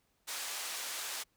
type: band-pass noise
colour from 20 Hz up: white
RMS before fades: -40 dBFS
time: 0.27-1.24 s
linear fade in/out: 20 ms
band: 610 to 9100 Hz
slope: 12 dB/octave
effects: pink hiss -75 dBFS RMS until 1.36 s